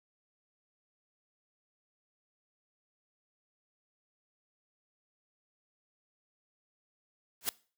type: noise with exponential growth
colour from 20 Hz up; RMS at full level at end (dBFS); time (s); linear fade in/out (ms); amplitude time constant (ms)
white; -27; 7.41-7.49; 0; 17
effects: noise-tail reverb RT60 0.4 s tail -22 dB re dry + high-pass 80 Hz 12 dB/octave